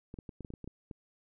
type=clicks; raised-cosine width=3 ms; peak=-30 dBFS; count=10; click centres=0.141 / 0.188 / 0.292 / 0.407 / 0.448 / 0.504 / 0.538 / 0.643 / 0.676 / 0.912 s; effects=none